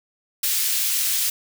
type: high-pass noise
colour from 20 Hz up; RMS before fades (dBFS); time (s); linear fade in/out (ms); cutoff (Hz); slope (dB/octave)
white; -22; 0.43-1.3; 5; 2600; 12
effects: none